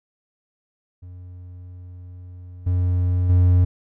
triangle tone with level steps, 89.8 Hz, F2, 49 cents sharp, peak -34 / -15 / -10 dBFS, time 1.02-3.65 s, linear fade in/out 10 ms, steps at 2.66 / 3.29 s, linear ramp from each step 10 ms, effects none

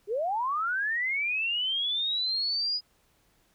sine linear sweep, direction up, 380.6 to 4978 Hz, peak -26 dBFS, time 0.07-2.81 s, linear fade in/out 50 ms, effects pink hiss -67 dBFS RMS until 3.54 s

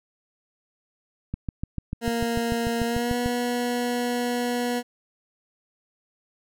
click train, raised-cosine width 5 ms, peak -16 dBFS, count 14, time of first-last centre 1.34-3.26 s, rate 6.77 Hz
20% pulse tone with pitch glide, 233.1 to 243 Hz, A#3 to B3, 0 to -28 cents, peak -19 dBFS, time 2.01-4.83 s, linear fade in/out 50 ms, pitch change +72 cents, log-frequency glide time 2.85-3.15 s
effects none

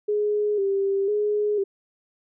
sine tone with vibrato, 405.3 Hz, G#4, 42 cents flat, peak -20 dBFS, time 0.08-1.64 s, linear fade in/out 10 ms, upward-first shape square, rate 1 Hz, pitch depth 52 cents each way, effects none

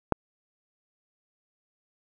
click, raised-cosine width 1 ms, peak -7 dBFS, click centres 0.123 s, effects none

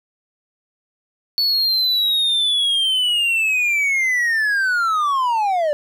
triangle linear sweep, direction down, 4456 to 573 Hz, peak -14 dBFS, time 1.38-5.73 s, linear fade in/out 0 ms, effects none

